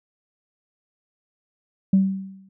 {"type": "tone with exponential decay", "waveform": "sine", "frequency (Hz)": 192.5, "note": "G3", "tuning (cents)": -31, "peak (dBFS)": -10, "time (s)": [1.93, 2.49], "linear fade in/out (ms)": 5, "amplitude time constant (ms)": 120, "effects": ["tanh soft clip ceiling -8 dBFS"]}